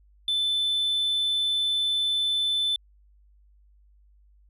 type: tone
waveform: sine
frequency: 3520 Hz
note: A7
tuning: in tune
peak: -20 dBFS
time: 0.28-2.76 s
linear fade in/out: 2 ms
effects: tanh soft clip ceiling -21 dBFS + added 50 Hz sine -55 dBFS peak until 4.49 s